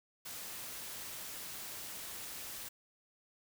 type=noise; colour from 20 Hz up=white; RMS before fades=-45 dBFS; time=0.25-2.69 s; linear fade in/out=10 ms; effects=none